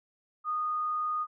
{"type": "tone", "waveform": "sine", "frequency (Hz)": 1233, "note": "D#6", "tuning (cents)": -16, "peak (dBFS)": -28, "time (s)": [0.44, 1.27], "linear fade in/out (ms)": 50, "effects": []}